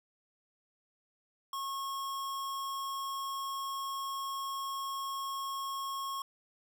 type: tone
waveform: square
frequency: 1090 Hz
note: C#6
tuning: 29 cents flat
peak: -36 dBFS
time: 1.53-6.22 s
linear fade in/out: 2 ms
effects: none